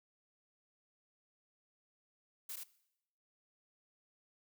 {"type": "noise with echo", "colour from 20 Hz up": "blue", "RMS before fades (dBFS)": -44, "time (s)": [2.49, 2.56], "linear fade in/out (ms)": 5, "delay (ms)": 76, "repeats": 1, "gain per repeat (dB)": -2, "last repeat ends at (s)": 2.636, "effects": ["noise-tail reverb RT60 0.8 s tail -19 dB re dry"]}